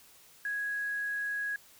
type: tone with quantisation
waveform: sine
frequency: 1661.2 Hz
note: G#6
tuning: in tune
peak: -31 dBFS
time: 0.45-1.56 s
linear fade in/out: 2 ms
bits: 9
effects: white hiss -58 dBFS RMS until 1.79 s